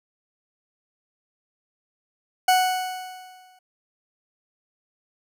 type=tone with exponential decay; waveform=40% pulse; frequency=740 Hz; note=F#5; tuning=in tune; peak=-13 dBFS; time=2.48-3.59 s; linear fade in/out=5 ms; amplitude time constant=240 ms; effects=none